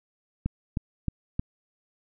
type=click train; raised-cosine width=5 ms; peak=-14 dBFS; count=4; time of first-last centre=0.46-1.395 s; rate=3.21 Hz; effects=none